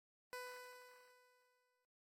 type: tone with exponential decay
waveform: 15% pulse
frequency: 498.5 Hz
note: B4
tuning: 16 cents sharp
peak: -39 dBFS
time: 0.33-1.85 s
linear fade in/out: 0 ms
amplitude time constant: 330 ms
effects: AAC 48 kbps